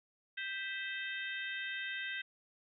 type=harmonic tone with a mistuned harmonic; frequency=523.3 Hz; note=C5; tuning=in tune; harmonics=3 / 4 / 5 / 6 / 7; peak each=-41 / -43 / -45 / -47 / -48 dBFS; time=0.37-2.22 s; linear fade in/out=10 ms; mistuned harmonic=4; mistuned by=-100 cents; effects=none